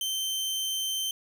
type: tone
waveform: sawtooth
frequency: 3106 Hz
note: G7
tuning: 17 cents flat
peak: -25 dBFS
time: 0.01-1.11 s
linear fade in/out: 2 ms
effects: none